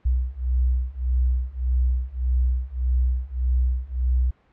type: beating tone pair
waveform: sine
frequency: 61.74 / 63.44 Hz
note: B1 / B1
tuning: 0 / +47 cents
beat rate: 1.7 Hz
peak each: -23 / -22 dBFS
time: 0.05-4.31 s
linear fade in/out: 10 ms
effects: pink hiss -61 dBFS RMS until 4.52 s + low-pass 2000 Hz 12 dB/octave

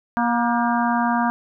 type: harmonic tone with a mistuned harmonic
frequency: 237.5 Hz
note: A#3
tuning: 33 cents sharp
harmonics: 1 / 3 / 4 / 5 / 6 / 7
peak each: -21 / -24 / -23 / -27 / -31 / -29 dBFS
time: 0.17-1.3 s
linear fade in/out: 0 ms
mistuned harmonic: 7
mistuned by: -63 cents
effects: none

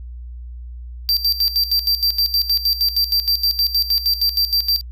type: tone with tremolo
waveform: square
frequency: 4699 Hz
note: D8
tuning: in tune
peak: -14 dBFS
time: 1.09-4.81 s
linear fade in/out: 0 ms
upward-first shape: square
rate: 6.4 Hz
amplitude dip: 75%
effects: added 60 Hz sine -30 dBFS peak until 4.91 s

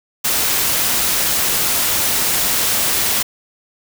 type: noise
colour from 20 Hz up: white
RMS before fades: -17 dBFS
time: 0.24-3.23 s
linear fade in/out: 10 ms
effects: none

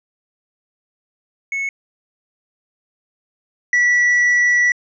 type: tone pair in turn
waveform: triangle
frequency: 2200 / 1950.9 Hz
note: C#7 / B6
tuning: -14 / -22 cents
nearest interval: major second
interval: 208 cents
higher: first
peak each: -18 / -10 dBFS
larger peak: second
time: 1.52-1.69 / 3.73-4.72 s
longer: second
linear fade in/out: 2 ms
effects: resampled to 16000 Hz

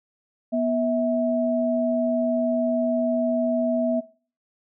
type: tone pair together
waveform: sine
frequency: 243.5 / 650 Hz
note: B3 / E5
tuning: -24 / -24 cents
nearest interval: octave + perfect fourth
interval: 1700 cents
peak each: -23 dBFS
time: 0.52-4.01 s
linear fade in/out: 20 ms
effects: noise-tail reverb RT60 0.4 s tail -19 dB re dry

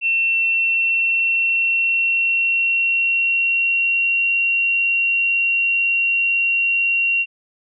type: tone with pitch glide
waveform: sine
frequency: 2700 to 2749 Hz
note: E7 to F7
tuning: +41 to -28 cents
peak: -15 dBFS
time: 0.01-7.26 s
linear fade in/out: 50 ms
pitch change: +31 cents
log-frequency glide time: 0.24-4.28 s
effects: none

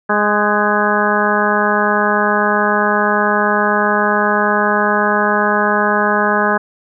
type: harmonic tone with a mistuned harmonic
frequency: 207.7 Hz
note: G#3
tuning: in tune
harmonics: 1 / 2 / 3 / 4 / 5 / 6 / 7 / 8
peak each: -20 / -20 / -20 / -20 / -20 / -20 / -20 / -20 dBFS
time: 0.09-6.58 s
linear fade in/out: 10 ms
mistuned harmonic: 7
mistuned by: +55 cents
effects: none

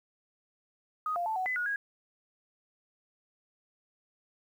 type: tone with pitch steps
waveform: sine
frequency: 1249 / 698 / 879 / 745 / 2012 / 1450 / 1644 Hz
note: D#6 / F5 / A5 / F#5 / B6 / F#6 / G#6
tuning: +6 / -1 / -2 / +12 / +32 / -35 / -18 cents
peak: -29 dBFS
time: 1.06-1.76 s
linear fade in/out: 2 ms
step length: 100 ms
effects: 10-bit

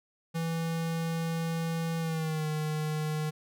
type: tone with pitch glide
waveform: square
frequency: 164.81 to 153.77 Hz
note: E3 to D#3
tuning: 0 to -20 cents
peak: -30 dBFS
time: 0.34-3.31 s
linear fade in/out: 20 ms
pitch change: -120 cents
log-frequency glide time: 1.99-2.47 s
effects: none

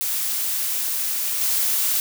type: noise with level steps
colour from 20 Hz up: blue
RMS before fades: -24 / -21 dBFS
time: 0.01-2 s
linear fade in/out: 0 ms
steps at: 1.41 s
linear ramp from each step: 5 ms
effects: none

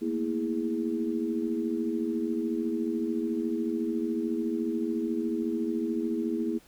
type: tone cluster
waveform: sine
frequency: 224.6 / 238.5 / 327 / 412 Hz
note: A3 / A#3 / E4 / G#4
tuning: +36 / +40 / -14 / -14 cents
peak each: -37 / -31 / -30 / -35 dBFS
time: 0.01-6.59 s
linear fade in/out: 20 ms
effects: pink hiss -58 dBFS RMS until 6.67 s

